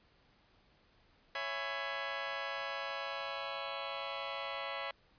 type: chord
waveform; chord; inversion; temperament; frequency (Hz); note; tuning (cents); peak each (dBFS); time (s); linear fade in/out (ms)
15% pulse; C# minor seventh; none; just; 554.4 / 665.2 / 831.5 / 997.9; C#5 / E5 / G#5 / B5; 0 / +16 / +2 / +18; -35 / -37 / -38 / -38; 1.35-4.91; 2
effects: pink hiss -68 dBFS RMS until 5.18 s + resampled to 11025 Hz